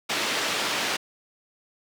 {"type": "band-pass noise", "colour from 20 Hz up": "white", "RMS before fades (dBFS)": -27, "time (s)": [0.09, 0.97], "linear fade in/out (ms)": 10, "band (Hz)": [210, 3900], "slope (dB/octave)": 12, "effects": []}